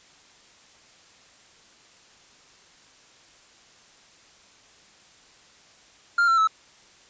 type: tone with pitch steps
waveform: triangle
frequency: 1396.9 / 1350.1 / 1304.9 Hz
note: F6 / E6 / E6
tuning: 0 / +41 / -18 cents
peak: -15 dBFS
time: 6.18-6.474 s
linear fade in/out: 5 ms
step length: 98 ms
effects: white hiss -54 dBFS RMS until 7.09 s + resampled to 16000 Hz